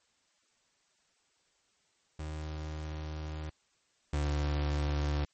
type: tone pair in turn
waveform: 35% pulse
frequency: 77.1 / 73.41 Hz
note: D#2 / D2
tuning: -15 / 0 cents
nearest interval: minor second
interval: 85 cents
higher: first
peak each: -35 / -27 dBFS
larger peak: second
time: 2.19-3.5 / 4.13-5.25 s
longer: first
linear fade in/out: 5 ms
effects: white hiss -72 dBFS RMS until 5.33 s + MP3 32 kbps